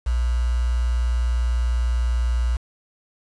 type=tone with quantisation; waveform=sine; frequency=59.9 Hz; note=A#1; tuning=48 cents sharp; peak=-18 dBFS; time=0.06-2.57 s; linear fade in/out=10 ms; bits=6; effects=resampled to 22050 Hz